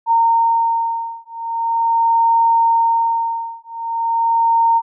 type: beating tone pair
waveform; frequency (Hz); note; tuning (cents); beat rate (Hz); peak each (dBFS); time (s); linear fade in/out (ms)
sine; 919 / 919.42; A#5 / A#5; -25 / -24; 0.42; -16; 0.06-4.82; 50
effects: none